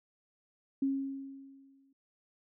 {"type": "tone with exponential decay", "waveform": "sine", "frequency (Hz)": 272.2, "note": "C#4", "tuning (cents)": -31, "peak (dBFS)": -26, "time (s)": [0.82, 1.93], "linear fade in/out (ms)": 5, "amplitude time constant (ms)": 240, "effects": []}